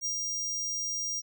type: tone with ADSR envelope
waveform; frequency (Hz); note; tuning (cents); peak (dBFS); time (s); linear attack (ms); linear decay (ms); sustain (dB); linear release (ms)
square; 5700; F8; +34; -29; 0.01-1.22; 43; 95; -2; 34
effects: none